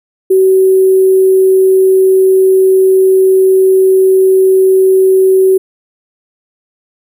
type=tone with sample-and-hold; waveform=sine; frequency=379.2 Hz; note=F#4; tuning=43 cents sharp; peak=-4 dBFS; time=0.3-5.58 s; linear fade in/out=10 ms; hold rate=11025 Hz; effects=none